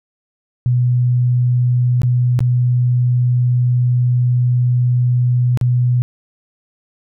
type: tone with dropouts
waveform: sine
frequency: 123.47 Hz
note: B2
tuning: in tune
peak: -11 dBFS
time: 0.66-6.02 s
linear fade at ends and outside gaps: 0 ms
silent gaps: 2.018-2.033 / 2.391-2.405 / 5.574-5.612 s
effects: none